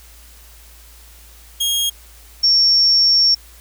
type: tone pair in turn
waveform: sawtooth / sine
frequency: 3260 / 5483 Hz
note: G#7 / F8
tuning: -33 / -33 cents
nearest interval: major sixth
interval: 900 cents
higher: second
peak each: -13 / -10 dBFS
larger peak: second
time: 1.6-1.9 / 2.43-3.35 s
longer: second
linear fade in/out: 10 ms
effects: added 57 Hz sine -43 dBFS peak until 3.6 s + white hiss -46 dBFS RMS until 3.6 s